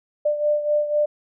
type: beating tone pair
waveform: sine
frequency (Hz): 594 / 598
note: D5 / D5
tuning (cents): +20 / +31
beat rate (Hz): 4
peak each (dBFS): -19 / -25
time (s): 0.25-1.06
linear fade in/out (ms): 10
effects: none